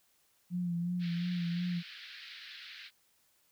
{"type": "tone with vibrato", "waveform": "sine", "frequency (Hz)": 174.61, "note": "F3", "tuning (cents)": 0, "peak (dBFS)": -31, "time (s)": [0.5, 1.83], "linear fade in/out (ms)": 50, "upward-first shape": "sine", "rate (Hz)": 2.8, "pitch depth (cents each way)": 40}
{"type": "band-pass noise", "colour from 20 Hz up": "white", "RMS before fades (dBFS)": -49, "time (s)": [0.99, 2.91], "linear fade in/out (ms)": 50, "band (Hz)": [1500, 4500], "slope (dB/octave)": 48}
{"effects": ["white hiss -71 dBFS RMS until 3.51 s"]}